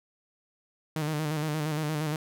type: tone with vibrato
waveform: sawtooth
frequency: 153 Hz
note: D#3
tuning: 29 cents flat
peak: -24 dBFS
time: 0.96-2.16 s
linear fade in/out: 2 ms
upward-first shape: square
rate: 8.6 Hz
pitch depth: 47 cents each way
effects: none